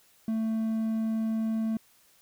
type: tone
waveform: triangle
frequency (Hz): 222.1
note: A3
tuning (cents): +16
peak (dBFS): -24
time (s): 0.28-1.77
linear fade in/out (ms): 2
effects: white hiss -62 dBFS RMS until 2.21 s